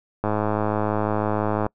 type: click train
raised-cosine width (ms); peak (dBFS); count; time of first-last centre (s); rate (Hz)
1; -9; 152; 0.24-1.665; 106
effects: noise-tail reverb RT60 0.1 s tail -26 dB re dry